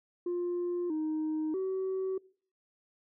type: tone with pitch steps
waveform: sine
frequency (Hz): 352 / 311.3 / 379.1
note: F4 / D#4 / F#4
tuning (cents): +14 / +1 / +42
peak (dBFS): -28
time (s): 0.26-2.18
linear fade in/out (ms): 5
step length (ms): 640
effects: noise-tail reverb RT60 0.5 s tail -24 dB re dry + tanh soft clip ceiling -28 dBFS